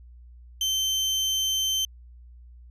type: tone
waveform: 30% pulse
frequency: 3100 Hz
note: G7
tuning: 20 cents flat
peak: -20 dBFS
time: 0.61-1.85 s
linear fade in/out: 2 ms
effects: added 60 Hz sine -45 dBFS peak until 2.7 s + resampled to 32000 Hz